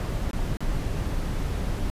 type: noise with dropouts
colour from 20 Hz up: brown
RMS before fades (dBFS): -27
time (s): 0-1.9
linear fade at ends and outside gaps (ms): 0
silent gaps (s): 0.311-0.332 / 0.57-0.606
effects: resampled to 32000 Hz